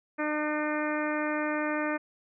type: harmonic tone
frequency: 302.1 Hz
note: D4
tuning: 49 cents sharp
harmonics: 1 / 2 / 3 / 4 / 5 / 6 / 7 / 8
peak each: -31 / -33 / -38 / -37 / -37 / -37 / -41 / -42 dBFS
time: 0.18-1.98 s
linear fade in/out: 20 ms
effects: none